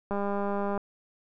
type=click train; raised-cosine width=1 ms; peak=-18 dBFS; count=135; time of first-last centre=0.11-0.777 s; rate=201 Hz; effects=none